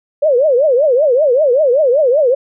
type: tone with vibrato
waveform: sine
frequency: 548 Hz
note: C#5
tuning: 20 cents flat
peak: -8 dBFS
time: 0.22-2.35 s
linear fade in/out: 10 ms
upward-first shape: triangle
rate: 5.2 Hz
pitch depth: 290 cents each way
effects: none